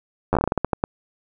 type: slowing click train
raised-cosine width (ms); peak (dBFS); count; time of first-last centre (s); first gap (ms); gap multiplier
1; -5; 13; 0.33-0.839; 10; 1.24
effects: none